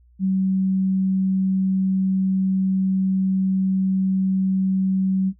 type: tone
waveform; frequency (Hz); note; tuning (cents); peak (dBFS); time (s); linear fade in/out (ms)
sine; 190; F#3; +46; -17; 0.19-5.33; 50
effects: noise-tail reverb RT60 0.1 s tail -17 dB re dry + added 60 Hz sine -51 dBFS peak until 5.39 s